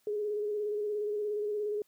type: tone with vibrato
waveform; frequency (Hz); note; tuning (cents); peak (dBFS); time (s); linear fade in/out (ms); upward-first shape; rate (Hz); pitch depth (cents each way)
sine; 418.2; G#4; +12; -30; 0.07-1.82; 2; square; 17; 26
effects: white hiss -71 dBFS RMS until 1.87 s